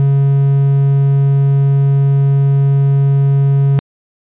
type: tone with quantisation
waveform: triangle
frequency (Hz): 138.59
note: C#3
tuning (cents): 0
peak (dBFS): -6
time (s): 0-3.79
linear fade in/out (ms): 0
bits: 6
effects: resampled to 8000 Hz